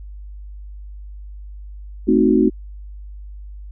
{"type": "chord", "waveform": "sine", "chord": "A diminished seventh", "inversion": "none", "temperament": "equal", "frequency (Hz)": [220, 261.6, 311.1, 370], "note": ["A3", "C4", "Eb4", "Gb4"], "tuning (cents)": [0, 0, 0, 0], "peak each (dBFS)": -17, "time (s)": [2.07, 2.5], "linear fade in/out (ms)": 20, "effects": ["added 50 Hz sine -32 dBFS peak until 3.71 s"]}